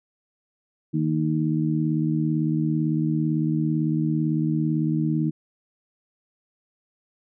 harmonic tone, 77.9 Hz, D#2, 3 cents sharp, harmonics 2 / 3 / 4, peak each -23 / -27 / -25 dBFS, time 0.93-5.31 s, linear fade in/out 20 ms, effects none

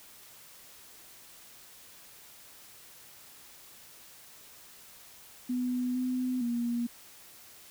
sine tone with pitch steps, 249.1 / 253.3 / 237.7 Hz, B3 / B3 / A#3, +15 / +44 / +34 cents, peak -28 dBFS, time 5.49-6.87 s, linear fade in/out 10 ms, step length 460 ms, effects white hiss -53 dBFS RMS until 7.7 s

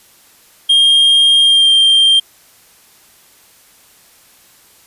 triangle tone with pitch glide, 3221 to 3178 Hz, G7 to G7, +46 to +23 cents, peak -5 dBFS, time 0.69-2.2 s, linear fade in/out 10 ms, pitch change -23 cents, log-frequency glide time 1.41-1.72 s, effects white hiss -47 dBFS RMS until 4.86 s + resampled to 32000 Hz

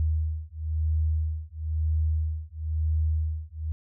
sine beating tone pair, 78 / 79 Hz, D#2 / D#2, +5 / +27 cents, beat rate 1 Hz, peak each -27 dBFS, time 0-3.72 s, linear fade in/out 0 ms, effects none

